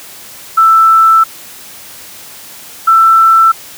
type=tone pair in turn; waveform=sine; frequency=1325 / 1332.7 Hz; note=E6 / E6; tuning=+9 / +19 cents; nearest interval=unison; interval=10 cents; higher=second; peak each=-3 dBFS; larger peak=neither; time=0.57-1.24 / 2.87-3.52 s; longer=first; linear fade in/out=10 ms; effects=white hiss -32 dBFS RMS until 3.77 s + high-pass 60 Hz 12 dB/octave